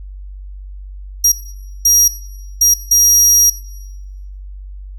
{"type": "tone bursts at uneven times", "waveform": "35% pulse", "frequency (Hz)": 5700, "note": "F8", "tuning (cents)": 34, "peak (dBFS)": -5, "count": 4, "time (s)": [[1.24, 1.32], [1.85, 2.08], [2.61, 2.74], [2.91, 3.5]], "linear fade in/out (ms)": 5, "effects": ["noise-tail reverb RT60 1.0 s tail -17 dB re dry", "added 48 Hz sine -28 dBFS peak until 4.98 s"]}